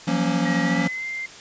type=chord; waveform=square; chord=Gb major seventh; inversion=third; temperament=equal with one note detuned; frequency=171.22 / 185 / 233.1 / 277.2 Hz; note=F3 / Gb3 / Bb3 / Db4; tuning=-34 / 0 / 0 / 0 cents; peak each=-25 / -27 / -27 / -26 dBFS; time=0.07-0.88 s; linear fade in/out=10 ms
type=tone with pitch glide; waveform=sine; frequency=1908 to 2093 Hz; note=A#6 to C7; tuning=+40 to 0 cents; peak=-27 dBFS; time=0.45-1.26 s; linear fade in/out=5 ms; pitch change=+160 cents; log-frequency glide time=0.62-1.05 s
effects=white hiss -42 dBFS RMS until 1.4 s + resampled to 16000 Hz